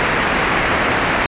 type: low-pass noise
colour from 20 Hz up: white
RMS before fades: -17 dBFS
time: 0-1.26 s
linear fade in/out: 0 ms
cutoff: 2300 Hz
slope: 24 dB/octave
effects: resampled to 8000 Hz